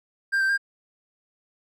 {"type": "tone with pitch steps", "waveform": "triangle", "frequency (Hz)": [1590, 1561, 1603], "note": ["G6", "G6", "G6"], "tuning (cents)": [24, -8, 38], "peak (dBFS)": -18, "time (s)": [0.32, 0.578], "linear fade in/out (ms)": 20, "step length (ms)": 86, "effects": []}